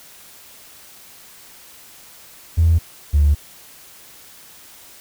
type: tone pair in turn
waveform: triangle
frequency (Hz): 82.41 / 72.95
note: E2 / D2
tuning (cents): 0 / -11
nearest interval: major second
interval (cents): 211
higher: first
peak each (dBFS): -7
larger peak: neither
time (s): 2.57-2.79 / 3.13-3.35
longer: neither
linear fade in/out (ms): 20
effects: tanh soft clip ceiling -8 dBFS + white hiss -44 dBFS RMS until 5 s